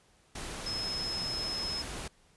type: tone in noise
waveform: sine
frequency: 5170 Hz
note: E8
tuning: 34 cents flat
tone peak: -33 dBFS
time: 0.66-1.82 s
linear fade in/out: 5 ms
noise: pink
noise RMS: -40 dBFS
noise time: 0.35-2.08 s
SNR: +4 dB
effects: pink hiss -65 dBFS RMS until 2.36 s + resampled to 24000 Hz